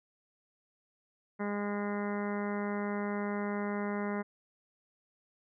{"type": "harmonic tone", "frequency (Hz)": 204.7, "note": "G#3", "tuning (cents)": -25, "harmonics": [1, 2, 3, 4, 5, 6, 7, 8, 9, 10], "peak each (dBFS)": [-34, -38, -42, -44, -44, -48, -46, -52, -47, -49], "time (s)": [1.39, 4.23], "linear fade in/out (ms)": 20, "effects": []}